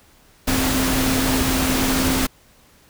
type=tone in noise; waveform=sine; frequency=261.7 Hz; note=C4; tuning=in tune; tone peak=-21 dBFS; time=0.47-2.27 s; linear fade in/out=10 ms; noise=pink; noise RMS=-21 dBFS; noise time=0.47-2.27 s; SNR=-3 dB; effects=pink hiss -53 dBFS RMS until 2.89 s